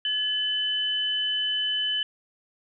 sine tone pair together, 1707 / 3020 Hz, G#6 / F#7, +47 / +35 cents, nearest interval minor seventh, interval 988 cents, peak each -33 / -24 dBFS, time 0.05-2.03 s, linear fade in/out 2 ms, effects none

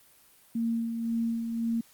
sine tone with tremolo, 230 Hz, A#3, 23 cents flat, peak -25 dBFS, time 0.55-1.81 s, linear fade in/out 5 ms, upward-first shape sine, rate 1.9 Hz, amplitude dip 45%, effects white hiss -59 dBFS RMS until 1.93 s + Opus 32 kbps

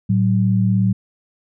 sine tone pair together, 112.5 / 189.2 Hz, A2 / F#3, +39 / +39 cents, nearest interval major sixth, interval 900 cents, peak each -16 dBFS, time 0.09-0.93 s, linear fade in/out 10 ms, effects none

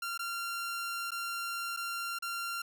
sawtooth tone with dropouts, 1381 Hz, F6, 20 cents flat, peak -31 dBFS, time 0.02-2.62 s, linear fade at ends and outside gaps 5 ms, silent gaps 0.177-0.192 / 1.107-1.117 / 1.765-1.771 / 2.188-2.223 s, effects none

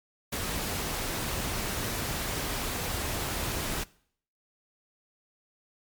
pink noise, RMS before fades -32 dBFS, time 0.32-3.84 s, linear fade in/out 10 ms, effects noise-tail reverb RT60 0.6 s tail -22 dB re dry + MP3 96 kbps

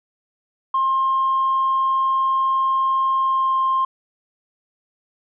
sine tone with pitch glide, 1063 to 1056.9 Hz, C6 to C6, +27 to +17 cents, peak -15 dBFS, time 0.74-3.85 s, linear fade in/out 5 ms, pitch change -10 cents, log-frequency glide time 3.18-3.58 s, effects tanh soft clip ceiling -12 dBFS

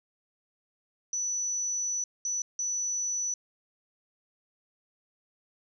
sine tone bursts at uneven times, 5950 Hz, F#8, 9 cents sharp, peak -28 dBFS, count 3, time 1.13-2.04 / 2.25-2.42 / 2.59-3.34 s, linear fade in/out 2 ms, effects none

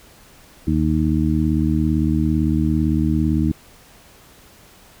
harmonic tone, 77.78 Hz, D#2, in tune, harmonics 1 / 2 / 3 / 4, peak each -21 / -21 / -21 / -21 dBFS, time 0.67-3.52 s, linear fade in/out 5 ms, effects pink hiss -48 dBFS RMS until 5 s

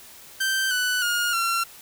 sawtooth tone with pitch steps, 1559 / 1491.2 / 1426.3 / 1364.3 Hz, G6 / F#6 / F6 / F6, -10 / +13 / +36 / -41 cents, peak -18 dBFS, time 0.4-1.64 s, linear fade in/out 10 ms, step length 310 ms, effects white hiss -46 dBFS RMS until 1.81 s

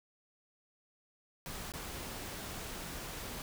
pink noise with dropouts, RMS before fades -43 dBFS, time 1.46-3.42 s, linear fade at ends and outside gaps 1 ms, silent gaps 1.72-1.737 s, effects none

